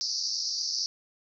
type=band-pass noise; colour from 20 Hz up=pink; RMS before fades=-31 dBFS; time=0.01-0.86 s; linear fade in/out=0 ms; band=4500 to 5800 Hz; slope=96 dB/octave; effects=none